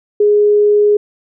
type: tone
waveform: sine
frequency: 415.5 Hz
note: G#4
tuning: 1 cent sharp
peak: -7 dBFS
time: 0.2-0.97 s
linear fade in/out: 5 ms
effects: none